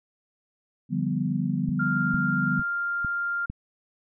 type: chord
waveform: sine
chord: G dominant seventh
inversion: second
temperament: equal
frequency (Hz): 146.83 / 174.61 / 196 / 246.9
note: D3 / F3 / G3 / B3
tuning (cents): 0 / 0 / 0 / 0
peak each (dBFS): -29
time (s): 0.89-2.63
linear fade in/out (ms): 50
type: click train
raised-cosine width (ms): 5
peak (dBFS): -21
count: 5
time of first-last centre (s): 1.69-3.5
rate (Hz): 2.21
type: tone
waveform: sine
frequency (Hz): 1396.9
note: F6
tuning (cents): 0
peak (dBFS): -25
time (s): 1.79-3.46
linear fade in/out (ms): 10
effects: none